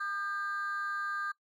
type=ring-modulated tone; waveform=triangle; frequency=1400 Hz; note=F6; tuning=4 cents sharp; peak=-27 dBFS; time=0-1.32 s; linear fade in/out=10 ms; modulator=189 Hz; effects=noise-tail reverb RT60 0.1 s tail -20 dB re dry + tanh soft clip ceiling -26 dBFS